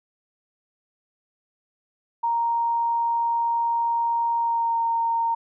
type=tone with pitch glide; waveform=sine; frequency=932.3 to 922.1 Hz; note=A#5 to A#5; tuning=0 to -19 cents; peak=-20 dBFS; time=2.23-5.35 s; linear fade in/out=10 ms; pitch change=-19 cents; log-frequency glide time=4.38-4.79 s; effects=none